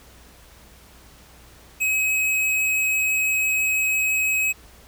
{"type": "tone with hard clipping", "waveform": "sine", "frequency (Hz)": 2549, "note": "D#7", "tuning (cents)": 41, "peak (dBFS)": -20, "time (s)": [1.8, 4.53], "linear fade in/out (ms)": 20, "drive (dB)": 17, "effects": ["added 60 Hz sine -51 dBFS peak until 4.87 s", "pink hiss -50 dBFS RMS until 4.87 s"]}